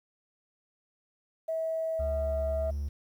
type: tone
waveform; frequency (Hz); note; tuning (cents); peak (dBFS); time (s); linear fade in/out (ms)
sine; 647; E5; -32; -28; 1.48-2.71; 10
type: tone with vibrato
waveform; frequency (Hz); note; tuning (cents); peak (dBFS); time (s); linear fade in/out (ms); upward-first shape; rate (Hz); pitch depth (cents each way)
triangle; 71.3; C#2; +49; -28; 1.99-2.89; 10; sine; 1.7; 15
effects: tanh soft clip ceiling -21 dBFS + 10-bit